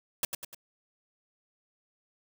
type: noise with echo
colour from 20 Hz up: white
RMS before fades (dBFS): -28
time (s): 0.23-0.25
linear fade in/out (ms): 2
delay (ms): 99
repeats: 3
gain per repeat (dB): -6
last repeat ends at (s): 0.547
effects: none